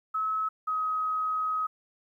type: tone pair in turn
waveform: sine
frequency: 1290 / 1265.6 Hz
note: E6 / D#6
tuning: -38 / +29 cents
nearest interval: unison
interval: 33 cents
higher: first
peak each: -26 dBFS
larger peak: neither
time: 0.14-0.49 / 0.67-1.67 s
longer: second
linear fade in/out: 10 ms
effects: 11-bit